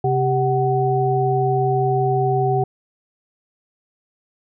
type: tone cluster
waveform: sine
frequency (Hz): 133 / 393.3 / 748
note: C3 / G4 / F#5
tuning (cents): +29 / +6 / +19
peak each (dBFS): -20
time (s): 0.04-2.64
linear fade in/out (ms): 5
effects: none